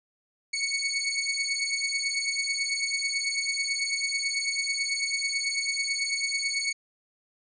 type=beating tone pair; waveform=20% pulse; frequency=2217 / 2226.1 Hz; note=C#7 / C#7; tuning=0 / +7 cents; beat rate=9.1 Hz; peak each=-24 / -25 dBFS; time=0.53-6.73 s; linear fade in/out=10 ms; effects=resampled to 24000 Hz